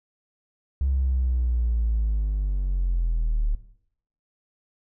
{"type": "linear sweep", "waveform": "triangle", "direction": "down", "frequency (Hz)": [68.3, 36.08], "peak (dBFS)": -17, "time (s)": [0.81, 3.55], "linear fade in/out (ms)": 0, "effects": ["noise-tail reverb RT60 0.7 s tail -17 dB re dry", "tanh soft clip ceiling -17 dBFS"]}